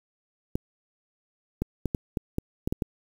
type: clicks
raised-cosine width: 3 ms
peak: -13 dBFS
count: 9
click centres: 0.555 / 1.62 / 1.857 / 1.948 / 2.172 / 2.384 / 2.675 / 2.725 / 2.822 s
effects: 7-bit